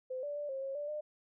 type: tone with pitch steps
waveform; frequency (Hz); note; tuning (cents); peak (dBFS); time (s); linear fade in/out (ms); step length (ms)
sine; 514 / 581 / 586 / 536 / 542 / 585 / 602; C5 / D5 / D5 / C5 / C#5 / D5 / D5; -31 / -19 / -4 / +42 / -39 / -7 / +43; -36; 0.1-1.01; 10; 130
effects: none